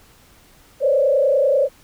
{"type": "tone with frequency modulation", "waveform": "sine", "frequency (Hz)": 553, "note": "C#5", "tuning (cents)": -4, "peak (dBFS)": -13, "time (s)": [0.8, 1.69], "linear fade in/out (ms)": 50, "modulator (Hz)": 30.2, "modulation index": 1.5, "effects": ["pink hiss -51 dBFS RMS until 1.83 s"]}